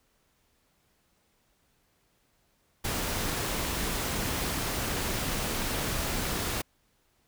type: noise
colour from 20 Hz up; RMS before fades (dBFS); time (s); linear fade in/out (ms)
pink; -31; 2.84-6.62; 10
effects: pink hiss -70 dBFS RMS until 7.27 s